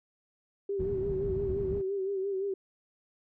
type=tone with vibrato; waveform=sine; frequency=389.5 Hz; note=G4; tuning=11 cents flat; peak=-29 dBFS; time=0.69-2.54 s; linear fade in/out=5 ms; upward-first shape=sine; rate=5.8 Hz; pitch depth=58 cents each way
type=low-pass noise; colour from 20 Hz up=white; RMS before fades=-37 dBFS; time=0.79-1.82 s; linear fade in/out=10 ms; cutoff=140 Hz; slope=12 dB/octave
effects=none